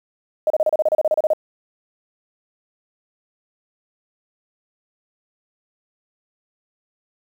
sine tone bursts, 620 Hz, D#5, 6 cents flat, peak -13 dBFS, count 14, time 0.47-1.334 s, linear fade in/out 2 ms, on 32 ms, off 32 ms, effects 8-bit

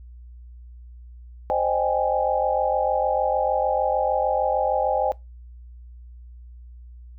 sine chord, Ab major seventh, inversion first, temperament equal with one note detuned, 523.3 / 613.3 / 784 / 830.6 Hz, C5 / Eb5 / G5 / Ab5, 0 / -25 / 0 / 0 cents, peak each -25 dBFS, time 1.5-5.12 s, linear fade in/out 0 ms, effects noise-tail reverb RT60 0.2 s tail -21 dB re dry + added 60 Hz sine -40 dBFS peak until 7.18 s

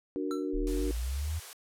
sine chord, D augmented, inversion none, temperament equal, 293.7 / 370 / 466.2 Hz, D4 / F#4 / A#4, 0 / 0 / 0 cents, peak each -33 / -35 / -38 dBFS, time 0.16-0.91 s, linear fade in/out 0 ms
square tone with exponential decay, 1339 Hz, E6, 27 cents sharp, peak -36 dBFS, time 0.31-0.51 s, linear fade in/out 0 ms, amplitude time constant 43 ms
sine linear sweep, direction up, 32.7 to 83.1 Hz, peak -30 dBFS, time 0.53-1.4 s, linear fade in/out 20 ms
white high-pass noise, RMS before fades -45 dBFS, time 0.67-1.53 s, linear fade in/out 0 ms, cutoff 370 Hz, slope 96 dB/octave
effects low-pass 12000 Hz 12 dB/octave

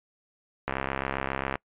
click train, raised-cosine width 0.5 ms, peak -13 dBFS, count 60, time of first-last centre 0.68-1.555 s, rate 67.4 Hz, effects noise-tail reverb RT60 0.1 s tail -25 dB re dry + resampled to 8000 Hz

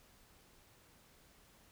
silence, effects pink hiss -65 dBFS RMS until 1.71 s

